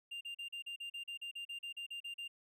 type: tone bursts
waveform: triangle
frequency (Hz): 2794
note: F7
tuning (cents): 0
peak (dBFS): -40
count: 16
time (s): 0.11-2.28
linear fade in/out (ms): 10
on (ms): 100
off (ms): 38
effects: none